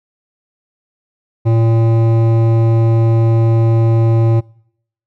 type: tone with hard clipping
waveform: sine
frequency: 114 Hz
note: A#2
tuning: 38 cents flat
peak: -11 dBFS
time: 1.45-4.41 s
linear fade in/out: 20 ms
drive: 13 dB
effects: noise-tail reverb RT60 0.7 s tail -25 dB re dry